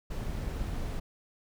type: noise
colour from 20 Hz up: brown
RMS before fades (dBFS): -34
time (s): 0.1-1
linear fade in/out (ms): 10
effects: none